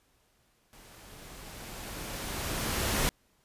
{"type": "noise with level ramp", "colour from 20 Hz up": "pink", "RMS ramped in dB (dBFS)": [-54, -27], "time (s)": [0.73, 3.09], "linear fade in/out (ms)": 0, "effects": ["pink hiss -69 dBFS RMS until 3.44 s", "resampled to 32000 Hz"]}